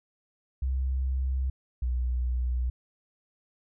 sine tone pair in turn, 65.41 / 61.74 Hz, C2 / B1, 0 / 0 cents, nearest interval minor second, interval 100 cents, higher first, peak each -25 dBFS, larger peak neither, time 0.62-1.5 / 1.82-2.7 s, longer neither, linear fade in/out 5 ms, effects none

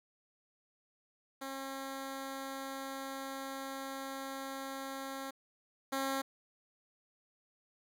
10% pulse tone pair in turn, 270 / 270 Hz, C#4 / C#4, -45 / -45 cents, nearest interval unison, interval 0 cents, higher neither, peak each -32 / -25 dBFS, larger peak second, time 1.41-5.31 / 5.92-6.22 s, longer first, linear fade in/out 10 ms, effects 11-bit

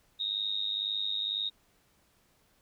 sine tone with amplitude modulation, 3735 Hz, A#7, 3 cents sharp, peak -26 dBFS, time 0.19-1.5 s, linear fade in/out 20 ms, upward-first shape sine, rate 102 Hz, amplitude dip 85%, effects pink hiss -68 dBFS RMS until 2.61 s

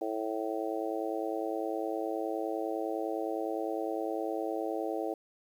harmonic tone, 109.8 Hz, A2, 3 cents flat, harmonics 3 / 4 / 5 / 6 / 7, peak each -36 / -37 / -38 / -39 / -39 dBFS, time 0.01-5.14 s, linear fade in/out 5 ms, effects 10-bit

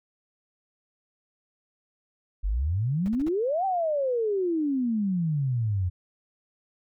sine exponential two-way sweep, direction up then down, 43.65 to 788 to 86.9 Hz, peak -23 dBFS, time 2.43-5.9 s, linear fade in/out 20 ms, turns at 3.65 s
brown noise bursts, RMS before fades -37 dBFS, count 4, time 3.06-3.286 s, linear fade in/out 0 ms, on 22 ms, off 46 ms
effects none

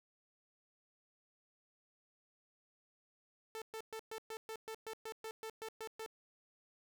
sawtooth tone bursts, 442.5 Hz, A4, 10 cents sharp, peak -39 dBFS, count 14, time 3.55-6.062 s, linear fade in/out 0 ms, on 68 ms, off 120 ms, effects none

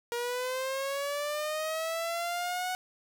sawtooth linear sweep, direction up, 472.2 to 740 Hz, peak -27 dBFS, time 0.12-2.75 s, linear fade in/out 0 ms, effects none

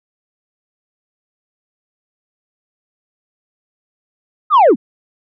sine linear sweep, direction down, 1307 to 179.9 Hz, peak -3 dBFS, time 4.5-4.76 s, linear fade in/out 50 ms, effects tanh soft clip ceiling -4 dBFS

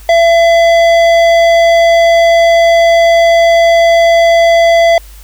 triangle tone with tanh clipping, 673 Hz, E5, 36 cents sharp, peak -6 dBFS, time 0.09-4.98 s, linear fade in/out 2 ms, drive 18 dB, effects added 50 Hz sine -31 dBFS peak until 5.23 s + white hiss -40 dBFS RMS until 5.23 s

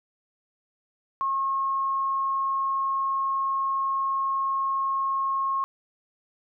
sine tone, 1083 Hz, C#6, 41 cents flat, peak -23 dBFS, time 1.21-5.64 s, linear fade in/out 0 ms, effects none

